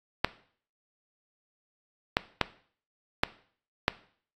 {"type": "clicks", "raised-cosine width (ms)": 0.3, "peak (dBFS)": -5, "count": 5, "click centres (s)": [0.246, 2.169, 2.413, 3.235, 3.881], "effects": ["noise-tail reverb RT60 0.5 s tail -18 dB re dry", "AAC 32 kbps"]}